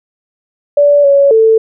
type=tone with pitch steps; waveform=sine; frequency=578 / 560 / 444.8 Hz; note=D5 / C#5 / A4; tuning=-28 / +18 / +19 cents; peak=-4 dBFS; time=0.77-1.58 s; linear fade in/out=5 ms; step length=270 ms; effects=none